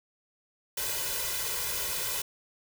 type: noise with comb filter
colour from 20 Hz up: white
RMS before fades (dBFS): -32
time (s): 0.77-2.22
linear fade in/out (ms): 5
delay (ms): 2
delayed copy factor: +0.95
effects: none